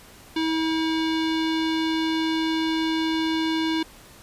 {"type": "tone with low-pass filter", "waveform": "square", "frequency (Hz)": 321, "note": "E4", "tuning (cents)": -46, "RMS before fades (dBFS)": -24, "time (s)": [0.36, 3.83], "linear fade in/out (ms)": 5, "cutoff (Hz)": 3800, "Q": 2.8, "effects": ["pink hiss -48 dBFS RMS until 4.22 s", "resampled to 32000 Hz"]}